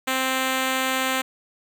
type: tone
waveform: 5% pulse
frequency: 261.6 Hz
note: C4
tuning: in tune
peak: -10 dBFS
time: 0.07-1.22 s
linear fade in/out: 10 ms
effects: none